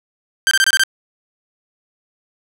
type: tone bursts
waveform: sawtooth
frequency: 1568 Hz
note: G6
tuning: in tune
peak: -7 dBFS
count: 6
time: 0.47-0.836 s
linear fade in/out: 0 ms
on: 41 ms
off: 24 ms
effects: low-pass 12000 Hz 12 dB/octave